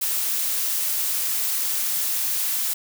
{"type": "noise", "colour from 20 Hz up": "blue", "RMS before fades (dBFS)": -24, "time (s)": [0.01, 2.74], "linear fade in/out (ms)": 10, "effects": []}